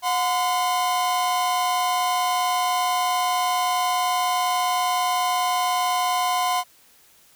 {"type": "tone pair together", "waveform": "45% pulse", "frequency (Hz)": [725, 1025.3], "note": ["F#5", "C6"], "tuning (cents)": [-35, -35], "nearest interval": "tritone", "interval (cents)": 600, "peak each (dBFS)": -23, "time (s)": [0.02, 6.64], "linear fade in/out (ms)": 50, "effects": ["white hiss -55 dBFS RMS until 7.35 s"]}